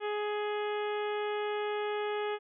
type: harmonic tone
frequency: 417.9 Hz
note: G#4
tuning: 11 cents sharp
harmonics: 1 / 2 / 3 / 4 / 5 / 6 / 7 / 8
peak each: -32 / -38 / -42 / -44 / -46 / -48 / -49 / -50 dBFS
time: 0-2.39 s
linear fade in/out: 50 ms
effects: none